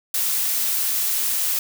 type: noise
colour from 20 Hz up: blue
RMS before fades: -22 dBFS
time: 0.14-1.59 s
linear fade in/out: 2 ms
effects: none